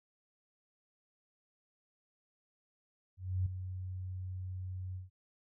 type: tone with ADSR envelope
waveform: sine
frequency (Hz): 92.5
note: F#2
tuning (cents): 0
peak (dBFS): -28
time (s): 3.17-5.1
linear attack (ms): 290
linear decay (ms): 6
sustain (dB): -10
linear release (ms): 150
effects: none